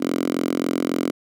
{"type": "tone with high-pass filter", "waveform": "5% pulse", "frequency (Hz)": 43.65, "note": "F1", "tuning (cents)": 0, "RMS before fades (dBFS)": -23, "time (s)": [0, 1.11], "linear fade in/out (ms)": 10, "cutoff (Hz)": 270, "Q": 3.5, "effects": []}